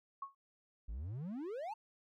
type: tone with exponential decay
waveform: sine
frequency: 1100 Hz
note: C#6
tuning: 14 cents flat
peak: -37 dBFS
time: 0.22-0.35 s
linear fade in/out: 5 ms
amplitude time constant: 28 ms
type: exponential sweep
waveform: triangle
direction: up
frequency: 48.14 to 920 Hz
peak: -38 dBFS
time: 0.88-1.74 s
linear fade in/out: 10 ms
effects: none